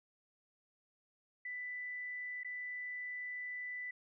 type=tone with dropouts; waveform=sine; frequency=1987 Hz; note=B6; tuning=10 cents sharp; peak=-40 dBFS; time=1.45-3.91 s; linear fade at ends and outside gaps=5 ms; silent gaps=2.434-2.446 s; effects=none